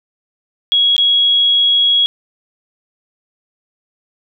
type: tone with dropouts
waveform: sine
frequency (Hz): 3322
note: G#7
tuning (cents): 0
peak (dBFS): -9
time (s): 0.72-2.06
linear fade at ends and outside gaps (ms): 0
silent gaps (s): 0.965-0.98
effects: none